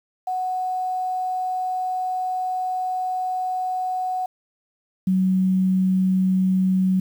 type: tone pair in turn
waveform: sine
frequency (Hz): 740 / 187.26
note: F#5 / F#3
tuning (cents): 0 / +21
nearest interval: 2 octaves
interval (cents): 2379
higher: first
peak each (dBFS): -22 / -16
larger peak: second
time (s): 0.27-4.26 / 5.07-7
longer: first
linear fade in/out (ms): 5
effects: 8-bit